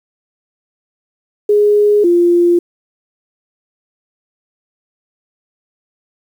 sine tone pair in turn, 415.3 / 347.4 Hz, G#4 / F4, 0 / -9 cents, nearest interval minor third, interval 309 cents, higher first, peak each -7 dBFS, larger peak neither, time 1.49-2.04 / 2.04-2.59 s, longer neither, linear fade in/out 5 ms, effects 7-bit

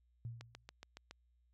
sine tone with exponential decay, 116.54 Hz, A#2, in tune, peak -39 dBFS, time 0.25-0.71 s, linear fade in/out 0 ms, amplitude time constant 98 ms
click train, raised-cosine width 0.2 ms, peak -32 dBFS, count 6, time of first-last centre 0.41-1.11 s, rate 7.14 Hz
effects added 60 Hz sine -70 dBFS peak until 1.53 s

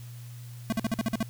square tone bursts, 222.7 Hz, A3, 21 cents sharp, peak -25 dBFS, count 8, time 0.7-1.228 s, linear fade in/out 0 ms, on 24 ms, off 48 ms, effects added 120 Hz sine -40 dBFS peak until 1.29 s + white hiss -54 dBFS RMS until 1.29 s

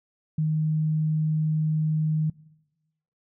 sine tone, 155.56 Hz, D#3, in tune, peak -21 dBFS, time 0.38-2.3 s, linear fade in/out 5 ms, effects noise-tail reverb RT60 1.0 s tail -22 dB re dry

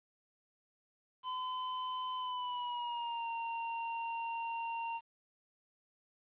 square tone with pitch glide, 1017 to 921.9 Hz, C6 to A#5, -50 to -19 cents, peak -37 dBFS, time 1.23-5.01 s, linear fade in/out 50 ms, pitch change -169 cents, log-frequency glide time 2.16-3.29 s, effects resampled to 8000 Hz + 11-bit

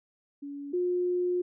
sine tone pair in turn, 283.9 / 357.7 Hz, C#4 / F4, +41 / +41 cents, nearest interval major third, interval 400 cents, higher second, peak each -36 / -25 dBFS, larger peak second, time 0.42-0.73 / 0.73-1.42 s, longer second, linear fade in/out 10 ms, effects none

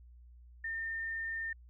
sine tone, 1812 Hz, A#6, 50 cents flat, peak -35 dBFS, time 0.64-1.53 s, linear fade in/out 5 ms, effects added 60 Hz sine -53 dBFS peak until 1.69 s

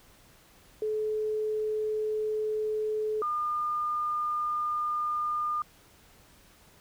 sine tone pair in turn, 430 / 1210.6 Hz, A4 / D#6, -40 / -48 cents, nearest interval octave + tritone, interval 1792 cents, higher second, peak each -27 dBFS, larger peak neither, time 0.82-3.22 / 3.22-5.62 s, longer neither, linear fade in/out 2 ms, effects pink hiss -58 dBFS RMS until 6.8 s

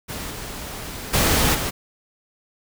pink noise with level steps, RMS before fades -31 / -33 / -18 / -25 dBFS, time 0.08-1.71 s, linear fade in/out 20 ms, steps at 0.3 / 1.13 / 1.54 s, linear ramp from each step 10 ms, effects none

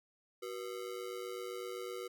square ring-modulated tone, 428.9 Hz, A4, 44 cents flat, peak -38 dBFS, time 0.42-2.08 s, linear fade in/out 10 ms, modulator 53.9 Hz, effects none

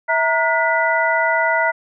sine tone cluster, 652 / 931 / 1444 / 1986 Hz, E5 / A#5 / F#6 / B6, -19 / -2 / -43 / +9 cents, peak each -20 dBFS, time 0.08-1.72 s, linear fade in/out 20 ms, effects none

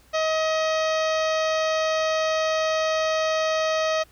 harmonic tone, 633 Hz, D#5, 30 cents sharp, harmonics 1 / 2 / 3 / 4 / 5 / 6 / 7 / 8 / 9 / 10, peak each -22 / -28 / -32 / -34 / -36 / -38 / -39 / -40 / -41 / -42 dBFS, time 0.13-4.04 s, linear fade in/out 20 ms, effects added 60 Hz sine -57 dBFS peak until 4.11 s + pink hiss -57 dBFS RMS until 4.11 s

